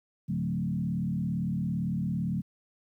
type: tone with frequency modulation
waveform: sine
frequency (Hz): 174.5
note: F3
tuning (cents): -1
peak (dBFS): -27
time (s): 0.28-2.42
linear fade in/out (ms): 20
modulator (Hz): 37.7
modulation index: 1.3
effects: 11-bit